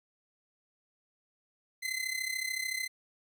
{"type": "tone with amplitude modulation", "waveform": "sawtooth", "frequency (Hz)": 2052, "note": "C7", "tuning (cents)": -34, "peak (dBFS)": -26, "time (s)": [1.82, 2.88], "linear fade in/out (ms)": 20, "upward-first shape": "sine", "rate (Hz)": 33.6, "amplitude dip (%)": 75, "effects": []}